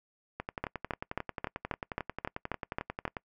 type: two click trains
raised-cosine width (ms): 0.5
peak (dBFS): -16 / -20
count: 10 / 32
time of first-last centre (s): 0.64-3.053 / 0.4-3.168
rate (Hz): 3.73 / 11.2
effects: noise-tail reverb RT60 0.1 s tail -25 dB re dry